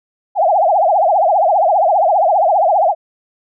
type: tone with vibrato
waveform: sine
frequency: 723 Hz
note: F#5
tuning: 40 cents flat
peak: -9 dBFS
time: 0.35-2.95 s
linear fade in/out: 50 ms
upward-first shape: triangle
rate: 15 Hz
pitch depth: 290 cents each way
effects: none